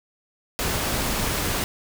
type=noise; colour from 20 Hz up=pink; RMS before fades=-25 dBFS; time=0.59-1.64 s; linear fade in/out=0 ms; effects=none